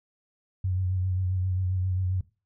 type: tone with vibrato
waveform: sine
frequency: 92.5 Hz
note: F#2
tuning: in tune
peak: -24 dBFS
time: 0.64-2.21 s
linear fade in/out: 5 ms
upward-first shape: triangle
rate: 7.5 Hz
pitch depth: 43 cents each way
effects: noise-tail reverb RT60 0.3 s tail -18 dB re dry